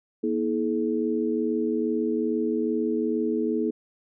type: tone cluster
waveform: sine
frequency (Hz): 238.5 / 320.9 / 427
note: A#3 / E4 / G#4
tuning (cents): +40 / -46 / +48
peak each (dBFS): -27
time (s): 0.23-3.71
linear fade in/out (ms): 10
effects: none